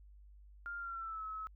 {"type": "tone with pitch glide", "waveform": "sine", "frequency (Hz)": [1400, 1291.2], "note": ["F6", "E6"], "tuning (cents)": [4, -36], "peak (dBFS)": -40, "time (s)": [0.66, 1.47], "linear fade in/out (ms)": 0, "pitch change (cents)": -140, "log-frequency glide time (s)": [0.78, 1.24], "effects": ["added 50 Hz sine -55 dBFS peak until 1.55 s"]}